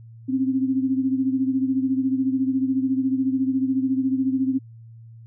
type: beating tone pair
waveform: sine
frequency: 261.6 / 275.6 Hz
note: C4 / C#4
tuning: 0 / -10 cents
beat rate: 14 Hz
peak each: -20 / -26 dBFS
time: 0.28-4.59 s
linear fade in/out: 20 ms
effects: added 114 Hz sine -41 dBFS peak until 5.26 s